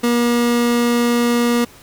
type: tone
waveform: 30% pulse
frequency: 238.7 Hz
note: A#3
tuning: 41 cents sharp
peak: -11 dBFS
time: 0.03-1.65 s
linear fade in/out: 10 ms
effects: pink hiss -44 dBFS RMS until 1.82 s